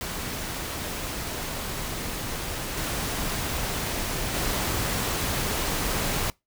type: noise with level steps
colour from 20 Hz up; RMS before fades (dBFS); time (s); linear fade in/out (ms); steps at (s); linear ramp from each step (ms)
pink; -32 / -29 / -27; 0.01-6.3; 0; 2.77 / 4.34; 5
effects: noise-tail reverb RT60 0.2 s tail -24 dB re dry